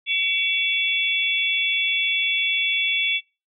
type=tone cluster; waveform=sine; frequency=2263 / 2697 / 3429 Hz; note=C#7 / E7 / A7; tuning=+35 / +39 / -45 cents; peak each=-24 dBFS; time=0.06-3.21 s; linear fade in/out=50 ms; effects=noise-tail reverb RT60 0.3 s tail -24 dB re dry